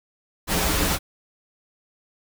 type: noise with comb filter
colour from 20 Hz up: pink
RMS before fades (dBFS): -22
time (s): 0.47-0.99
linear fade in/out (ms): 50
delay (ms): 8.3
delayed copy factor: -0.75
effects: none